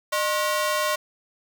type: ring-modulated tone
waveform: sawtooth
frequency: 842 Hz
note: G#5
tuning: 24 cents sharp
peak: -15 dBFS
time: 0.12-0.96 s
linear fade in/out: 10 ms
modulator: 234 Hz
effects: 7-bit